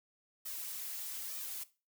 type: noise with flanger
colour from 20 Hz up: blue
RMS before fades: -42 dBFS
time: 0.45-1.64 s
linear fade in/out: 10 ms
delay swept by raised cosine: 1.6 to 5.4 ms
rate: 1.1 Hz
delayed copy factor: +0.8
effects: noise-tail reverb RT60 0.3 s tail -17 dB re dry